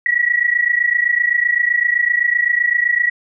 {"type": "tone pair together", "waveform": "sine", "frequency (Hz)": [1913.2, 1941], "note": ["A#6", "B6"], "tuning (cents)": [44, -31], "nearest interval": "unison", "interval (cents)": 25, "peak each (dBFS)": -16, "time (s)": [0.06, 3.1], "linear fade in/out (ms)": 2, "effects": []}